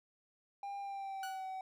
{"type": "tone with pitch glide", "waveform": "triangle", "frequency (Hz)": [800, 758.2], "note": ["G5", "F#5"], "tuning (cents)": [35, 42], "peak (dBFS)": -38, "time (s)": [0.63, 1.61], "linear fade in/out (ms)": 2, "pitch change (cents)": -93, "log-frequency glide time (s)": [0.79, 1.44]}
{"type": "tone with exponential decay", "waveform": "sawtooth", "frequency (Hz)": 1475, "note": "F#6", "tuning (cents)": -6, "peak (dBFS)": -38, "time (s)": [1.23, 1.57], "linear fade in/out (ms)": 2, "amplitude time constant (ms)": 73}
{"effects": []}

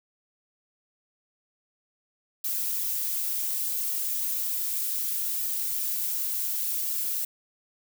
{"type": "noise with flanger", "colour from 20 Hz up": "violet", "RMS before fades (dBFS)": -29, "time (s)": [2.44, 7.25], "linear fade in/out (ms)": 5, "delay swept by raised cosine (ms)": [1.9, 7], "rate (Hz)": 0.67, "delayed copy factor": -0.55, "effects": []}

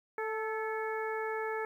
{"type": "harmonic tone with a mistuned harmonic", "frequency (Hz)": 440, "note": "A4", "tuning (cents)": 0, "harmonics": [1, 2, 3, 4, 5], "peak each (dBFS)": [-35, -39, -42, -41, -45], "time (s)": [0.18, 1.65], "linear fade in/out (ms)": 2, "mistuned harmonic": 4, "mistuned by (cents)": -36, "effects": ["11-bit"]}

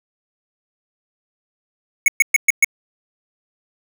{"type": "tone bursts", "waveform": "square", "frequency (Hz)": 2209, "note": "C#7", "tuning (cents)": -7, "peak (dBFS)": -9, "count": 5, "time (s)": [2.06, 2.645], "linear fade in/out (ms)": 2, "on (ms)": 21, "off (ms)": 120, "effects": []}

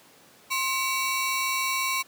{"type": "ring-modulated tone", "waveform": "sawtooth", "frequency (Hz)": 1663, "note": "G#6", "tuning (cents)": 2, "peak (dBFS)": -18, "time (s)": [0.5, 2.03], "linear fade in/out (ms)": 20, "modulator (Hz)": 604, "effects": ["pink hiss -54 dBFS RMS until 2.07 s", "high-pass 200 Hz 12 dB/octave"]}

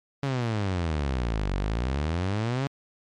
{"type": "exponential two-way sweep", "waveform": "sawtooth", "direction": "down then up", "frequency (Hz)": [142, 46, 142], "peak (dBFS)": -21, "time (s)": [0.23, 2.67], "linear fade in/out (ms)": 0, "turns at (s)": 1.54, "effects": ["low-pass 5000 Hz 12 dB/octave", "MP3 64 kbps"]}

